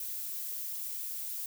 violet noise, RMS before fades -38 dBFS, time 0-1.46 s, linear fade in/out 2 ms, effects none

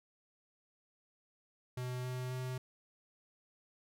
square tone with pitch steps, 125.7 / 126.79 / 127.9 Hz, B2 / B2 / C3, +31 / +46 / -39 cents, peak -38 dBFS, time 1.77-2.58 s, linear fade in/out 5 ms, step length 270 ms, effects none

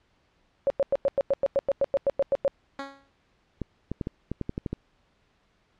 sine tone bursts, 553 Hz, C#5, 4 cents flat, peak -19 dBFS, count 15, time 0.67-2.479 s, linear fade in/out 0 ms, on 31 ms, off 96 ms
10% pulse tone with exponential decay, 275.5 Hz, C#4, 11 cents flat, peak -22 dBFS, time 2.79-3.1 s, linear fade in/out 1 ms, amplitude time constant 67 ms
clicks, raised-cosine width 3 ms, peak -17 dBFS, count 10, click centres 3.617 / 3.916 / 4.012 / 4.071 / 4.316 / 4.413 / 4.494 / 4.579 / 4.662 / 4.73 s
effects pink hiss -67 dBFS RMS until 5.79 s + low-pass 4000 Hz 12 dB/octave

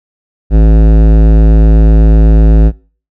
sine tone with hard clipping, 54 Hz, A1, 32 cents flat, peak -4 dBFS, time 0.5-2.72 s, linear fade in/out 50 ms, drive 16 dB, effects noise-tail reverb RT60 0.4 s tail -23 dB re dry

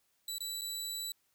20% pulse tone with dropouts, 3951 Hz, B7, in tune, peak -31 dBFS, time 0.28-1.12 s, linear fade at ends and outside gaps 2 ms, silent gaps 0.383-0.405 / 0.612-0.617 s, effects white hiss -75 dBFS RMS until 1.34 s

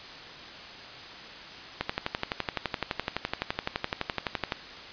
click train, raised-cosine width 0.3 ms, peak -11 dBFS, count 33, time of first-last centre 1.81-4.522 s, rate 11.8 Hz, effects white hiss -43 dBFS RMS until 4.92 s + resampled to 11025 Hz

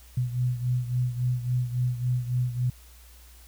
sine beating tone pair, 123.47 / 127.07 Hz, B2 / B2, 0 / +50 cents, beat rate 3.6 Hz, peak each -25 / -30 dBFS, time 0.17-2.7 s, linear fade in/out 5 ms, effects added 60 Hz sine -49 dBFS peak until 3.47 s + white hiss -55 dBFS RMS until 3.47 s

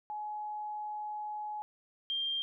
sine tone pair in turn, 844 / 3187 Hz, G#5 / G7, +28 / +28 cents, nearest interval octave + major seventh, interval 2300 cents, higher second, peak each -36 / -31 dBFS, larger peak second, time 0.1-1.62 / 2.1-2.42 s, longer first, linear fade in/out 0 ms, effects none

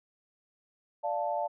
sine chord, D minor, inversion none, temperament equal, 587.3 / 698.5 / 880 Hz, D5 / F5 / A5, 0 / 0 / 0 cents, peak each -33 dBFS, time 1.03-1.48 s, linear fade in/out 20 ms, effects none

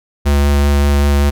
square tone with vibrato, 71.3 Hz, C#2, 49 cents sharp, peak -10 dBFS, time 0.25-1.31 s, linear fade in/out 20 ms, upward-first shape sine, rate 5.2 Hz, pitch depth 11 cents each way, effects none

